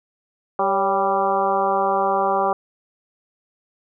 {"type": "harmonic tone with a mistuned harmonic", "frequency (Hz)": 196, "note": "G3", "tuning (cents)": 0, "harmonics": [1, 2, 3, 4, 5, 6, 7], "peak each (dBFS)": [-33, -25, -24, -21, -25, -24, -33], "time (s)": [0.59, 2.53], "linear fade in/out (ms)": 2, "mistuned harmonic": 3, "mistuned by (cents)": -58, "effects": []}